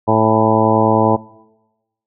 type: harmonic tone with a mistuned harmonic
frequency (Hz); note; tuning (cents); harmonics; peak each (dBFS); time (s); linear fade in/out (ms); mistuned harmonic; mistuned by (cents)
110; A2; 0; 1 / 2 / 3 / 4 / 5 / 6 / 7 / 8 / 9; -19 / -19 / -19 / -19 / -19 / -19 / -19 / -19 / -19; 0.07-1.17; 20; 7; +50
effects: noise-tail reverb RT60 1.0 s tail -22 dB re dry

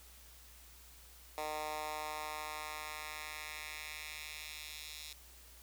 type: tone with high-pass filter sweep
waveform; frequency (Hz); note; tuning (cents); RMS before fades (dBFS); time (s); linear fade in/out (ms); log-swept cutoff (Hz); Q
10% pulse; 153; D#3; -29; -44; 1.38-5.13; 0; 660 to 3700; 1.4
effects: added 60 Hz sine -59 dBFS peak until 5.62 s + white hiss -59 dBFS RMS until 5.62 s

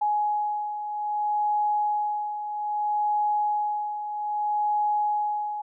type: beating tone pair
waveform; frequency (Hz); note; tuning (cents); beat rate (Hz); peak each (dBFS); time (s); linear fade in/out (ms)
sine; 837 / 837.62; G#5 / G#5; +13 / +15; 0.62; -31 / -24; 0.01-5.62; 10
effects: none

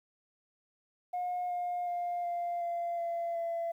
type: tone with pitch steps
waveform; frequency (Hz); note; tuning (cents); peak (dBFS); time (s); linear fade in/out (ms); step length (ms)
sine; 718 / 710.6 / 703.2 / 696 / 688.8 / 681.6 / 674.6; F5 / F5 / F5 / F5 / F5 / F5 / E5; +48 / +30 / +12 / -6 / -24 / -42 / +40; -30; 1.13-3.72; 10; 370
effects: tanh soft clip ceiling -29 dBFS + 11-bit

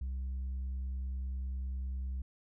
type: tone with tanh clipping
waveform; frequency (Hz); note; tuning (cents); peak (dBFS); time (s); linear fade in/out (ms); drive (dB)
triangle; 65; C2; -11; -35; 0.01-2.22; 5; 7
effects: none

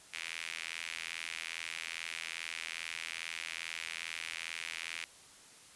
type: tone with high-pass filter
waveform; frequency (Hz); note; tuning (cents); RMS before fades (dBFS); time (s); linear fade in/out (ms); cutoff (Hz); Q
sawtooth; 82.41; E2; 0; -42; 0.13-5.05; 10; 2300; 2.9
effects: white hiss -57 dBFS RMS until 5.75 s + resampled to 24000 Hz

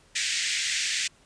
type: band-pass noise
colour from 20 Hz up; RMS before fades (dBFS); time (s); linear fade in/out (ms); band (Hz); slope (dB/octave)
pink; -28; 0.15-1.08; 10; 1800 to 8300; 48
effects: pink hiss -59 dBFS RMS until 1.25 s + resampled to 22050 Hz

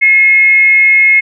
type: tone with frequency modulation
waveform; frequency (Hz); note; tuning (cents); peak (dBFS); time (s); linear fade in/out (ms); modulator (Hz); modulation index
sine; 2157; C#7; -48; -4; 0.01-1.21; 20; 420; 0.21
effects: none

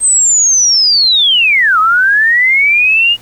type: linear two-way sweep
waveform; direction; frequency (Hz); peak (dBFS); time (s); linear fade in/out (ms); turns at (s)
sine; down then up; 8400 to 1244.5 to 2885; -6; 0-3.17; 50; 1.79
effects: pink hiss -41 dBFS RMS until 3.21 s

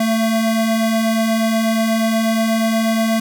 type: tone pair together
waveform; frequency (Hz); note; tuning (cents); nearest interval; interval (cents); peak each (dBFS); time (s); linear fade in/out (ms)
square; 222.9 / 677; A3 / E5; +23 / +46; octave + perfect fifth; 1923; -16 / -23; 0-3.2; 5
effects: none

